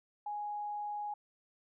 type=tone; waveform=sine; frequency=830.6 Hz; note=G#5; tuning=in tune; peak=-36 dBFS; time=0.26-1.14 s; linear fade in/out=5 ms; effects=none